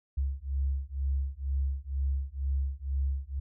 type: beating tone pair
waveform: sine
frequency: 67.3 / 69.4 Hz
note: C2 / C#2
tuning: +49 / +3 cents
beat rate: 2.1 Hz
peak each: -31 dBFS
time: 0.17-3.4 s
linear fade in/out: 10 ms
effects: none